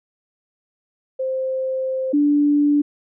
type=tone pair in turn; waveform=sine; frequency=523.3 / 291.6 Hz; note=C5 / D4; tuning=0 / -12 cents; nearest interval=minor seventh; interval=1012 cents; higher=first; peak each=-20 / -13 dBFS; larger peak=second; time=1.19-2.13 / 2.13-2.82 s; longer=first; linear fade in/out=10 ms; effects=none